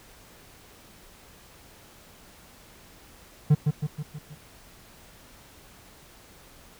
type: tone with echo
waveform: triangle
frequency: 150 Hz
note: D3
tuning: 37 cents sharp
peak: -12 dBFS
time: 3.5-3.55 s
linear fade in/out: 10 ms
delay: 160 ms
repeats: 5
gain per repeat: -5 dB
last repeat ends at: 4.35 s
effects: pink hiss -52 dBFS RMS until 6.79 s